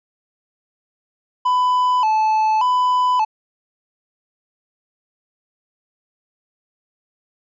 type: tone with vibrato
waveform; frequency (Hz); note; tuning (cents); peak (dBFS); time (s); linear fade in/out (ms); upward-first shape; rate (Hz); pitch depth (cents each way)
triangle; 932.3; A#5; 0; -12; 1.45-3.25; 10; square; 0.86; 120
effects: resampled to 16000 Hz